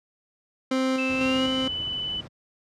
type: tone with tremolo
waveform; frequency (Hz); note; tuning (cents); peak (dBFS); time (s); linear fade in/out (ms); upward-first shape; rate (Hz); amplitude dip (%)
30% pulse; 261.5; C4; -1; -19; 0.71-1.68; 5; square; 2; 30
type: tone with pitch glide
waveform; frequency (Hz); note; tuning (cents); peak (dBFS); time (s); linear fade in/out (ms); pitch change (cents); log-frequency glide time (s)
sine; 2637 to 2994; E7 to F#7; 0 to +20; -27; 0.98-2.21; 10; +220; 1.17-1.5
type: noise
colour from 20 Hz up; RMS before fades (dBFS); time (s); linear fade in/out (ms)
brown; -35; 1.09-2.28; 10
effects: high-pass 100 Hz 12 dB/octave + low-pass 6000 Hz 12 dB/octave